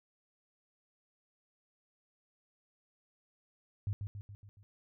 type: tone with echo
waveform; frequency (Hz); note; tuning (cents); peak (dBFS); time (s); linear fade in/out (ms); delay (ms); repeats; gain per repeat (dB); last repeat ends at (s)
sine; 101.4; G#2; -41; -31; 3.87-3.93; 0; 140; 5; -5; 4.63
effects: none